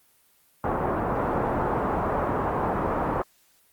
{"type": "low-pass noise", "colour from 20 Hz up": "white", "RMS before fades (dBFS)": -26, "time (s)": [0.64, 3.22], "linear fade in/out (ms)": 2, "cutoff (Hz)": 1100, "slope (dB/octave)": 24, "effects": ["white hiss -62 dBFS RMS until 3.72 s", "Opus 32 kbps"]}